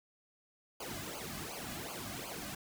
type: noise with flanger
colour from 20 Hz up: pink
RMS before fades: -43 dBFS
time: 0.8-2.55 s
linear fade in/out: 5 ms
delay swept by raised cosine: 0.53 to 2.23 ms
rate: 2.7 Hz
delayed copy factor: -0.95
effects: none